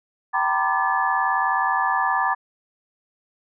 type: tone cluster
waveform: sine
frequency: 774 / 926 / 1005 / 1180 / 1724 Hz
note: G5 / A#5 / B5 / D6 / A6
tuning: -22 / -12 / +30 / +8 / -36 cents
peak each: -25 dBFS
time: 0.33-2.35 s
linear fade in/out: 20 ms
effects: none